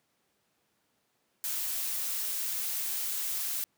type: noise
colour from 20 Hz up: blue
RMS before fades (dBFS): -33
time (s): 1.44-3.64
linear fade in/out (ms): 0
effects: pink hiss -74 dBFS RMS until 3.77 s + high-pass 150 Hz 12 dB/octave